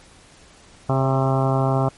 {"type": "harmonic tone with a mistuned harmonic", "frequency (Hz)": 133.1, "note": "C3", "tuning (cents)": 30, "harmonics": [1, 2, 3, 4, 5, 6, 7, 8, 9, 10], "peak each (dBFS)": [-19, -26, -27, -29, -25, -27, -32, -30, -33, -34], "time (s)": [0.89, 1.89], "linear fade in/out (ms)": 5, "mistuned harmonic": 4, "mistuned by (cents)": 30, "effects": ["pink hiss -49 dBFS RMS until 1.97 s", "MP3 48 kbps"]}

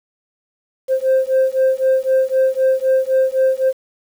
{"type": "beating tone pair", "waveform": "sine", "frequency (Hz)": [523.3, 527.2], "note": ["C5", "C5"], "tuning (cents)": [0, 13], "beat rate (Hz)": 3.9, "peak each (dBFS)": -14, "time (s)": [0.88, 3.73], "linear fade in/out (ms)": 50, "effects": ["tanh soft clip ceiling -9 dBFS", "7-bit"]}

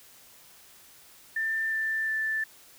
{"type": "tone with pitch steps", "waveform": "sine", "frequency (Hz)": [1786, 1773.7, 1761.4], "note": ["A6", "A6", "A6"], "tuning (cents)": [25, 13, 1], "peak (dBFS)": -26, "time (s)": [1.36, 2.44], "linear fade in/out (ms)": 5, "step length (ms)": 360, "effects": ["white hiss -54 dBFS RMS until 2.78 s"]}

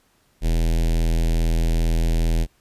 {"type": "tone with notch filter", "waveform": "square", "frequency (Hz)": 41.2, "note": "E1", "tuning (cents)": 0, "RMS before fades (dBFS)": -19, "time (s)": [0.41, 2.47], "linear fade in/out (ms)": 50, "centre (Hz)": 1200, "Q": 0.75, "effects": ["pink hiss -62 dBFS RMS until 2.6 s", "resampled to 32000 Hz"]}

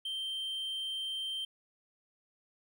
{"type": "tone", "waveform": "triangle", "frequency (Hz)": 3136, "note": "G7", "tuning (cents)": 0, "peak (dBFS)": -33, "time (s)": [0.05, 1.45], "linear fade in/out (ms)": 5, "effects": []}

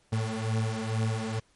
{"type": "beating tone pair", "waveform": "35% pulse", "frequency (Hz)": [110, 112.2], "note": ["A2", "A2"], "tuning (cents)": [0, 34], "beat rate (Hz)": 2.2, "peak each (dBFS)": [-28, -29], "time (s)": [0.12, 1.4], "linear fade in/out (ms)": 10, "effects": ["pink hiss -66 dBFS RMS until 1.55 s", "MP3 48 kbps"]}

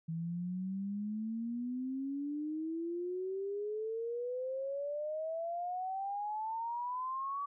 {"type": "exponential sweep", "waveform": "sine", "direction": "up", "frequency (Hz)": [161.3, 1147], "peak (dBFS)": -35, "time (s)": [0.08, 7.46], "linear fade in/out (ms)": 10, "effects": []}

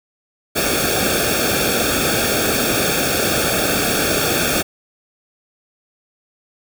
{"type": "noise with comb filter", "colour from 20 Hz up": "pink", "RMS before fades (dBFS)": -18, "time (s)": [0.55, 4.63], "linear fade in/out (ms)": 20, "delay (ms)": 1, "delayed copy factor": -0.95, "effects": []}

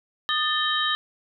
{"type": "tone cluster", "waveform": "sine", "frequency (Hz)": [1233, 1773, 3121, 3803], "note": ["D#6", "A6", "G7", "A#7"], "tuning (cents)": [-16, 13, -8, 34], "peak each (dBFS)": -27, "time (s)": [0.29, 0.95], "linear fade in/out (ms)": 0, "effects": []}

